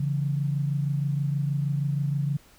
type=tone pair together; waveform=sine; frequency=140.66 / 167 Hz; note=C#3 / E3; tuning=+26 / +23 cents; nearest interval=minor third; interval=297 cents; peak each=-24 / -31 dBFS; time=0-2.37 s; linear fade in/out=5 ms; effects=pink hiss -56 dBFS RMS until 2.58 s

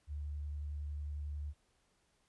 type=tone with vibrato; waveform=sine; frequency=73.42 Hz; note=D2; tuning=in tune; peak=-38 dBFS; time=0.07-1.54 s; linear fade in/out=50 ms; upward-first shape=sine; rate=11 Hz; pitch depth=13 cents each way; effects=pink hiss -75 dBFS RMS until 2.28 s + resampled to 24000 Hz

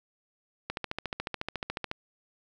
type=click train; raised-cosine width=0.3 ms; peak=-16 dBFS; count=18; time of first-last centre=0.7-1.914 s; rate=14 Hz; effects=none

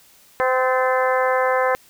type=harmonic tone with a mistuned harmonic; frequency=257.8 Hz; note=C4; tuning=26 cents flat; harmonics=2 / 3 / 4 / 5 / 6 / 7 / 8; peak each=-19 / -24 / -23 / -27 / -29 / -27 / -31 dBFS; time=0.4-1.75 s; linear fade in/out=0 ms; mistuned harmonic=7; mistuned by=-44 cents; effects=white hiss -52 dBFS RMS until 1.89 s

